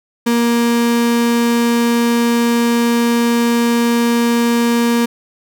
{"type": "tone", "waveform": "35% pulse", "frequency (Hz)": 235.4, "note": "A#3", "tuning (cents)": 17, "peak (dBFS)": -10, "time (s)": [0.26, 5.06], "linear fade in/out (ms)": 10, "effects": []}